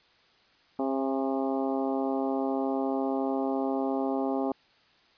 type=harmonic tone with a mistuned harmonic; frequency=134.2 Hz; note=C3; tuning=44 cents sharp; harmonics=2 / 3 / 4 / 5 / 6 / 7 / 8 / 9; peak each=-29 / -33 / -35 / -35 / -35 / -46 / -43 / -47 dBFS; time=0.79-4.52 s; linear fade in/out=2 ms; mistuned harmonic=6; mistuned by=+24 cents; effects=white hiss -62 dBFS RMS until 5.17 s + resampled to 11025 Hz